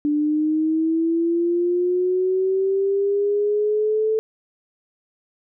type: linear sweep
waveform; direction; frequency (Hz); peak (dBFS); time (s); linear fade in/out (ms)
sine; up; 293.7 to 440; -17; 0.05-4.19; 0
effects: none